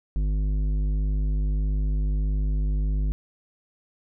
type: tone with tanh clipping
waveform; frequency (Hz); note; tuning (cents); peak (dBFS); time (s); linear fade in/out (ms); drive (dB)
sine; 50.8; G#1; -38; -23; 0.16-3.12; 0; 11
effects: none